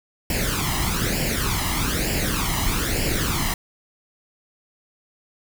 pink noise with flanger, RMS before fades -23 dBFS, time 0.3-3.54 s, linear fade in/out 2 ms, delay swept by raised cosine 0.4 to 1.01 ms, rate 1.1 Hz, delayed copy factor +0.7, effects none

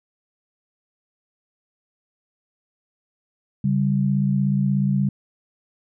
sine tone pair together, 139.34 / 196 Hz, C#3 / G3, +9 / 0 cents, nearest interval tritone, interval 591 cents, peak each -20 dBFS, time 3.64-5.09 s, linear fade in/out 5 ms, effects none

